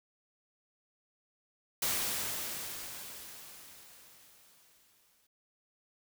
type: noise with exponential decay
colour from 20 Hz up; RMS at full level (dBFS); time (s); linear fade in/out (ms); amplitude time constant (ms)
white; -31; 1.82-5.27; 5; 750
effects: none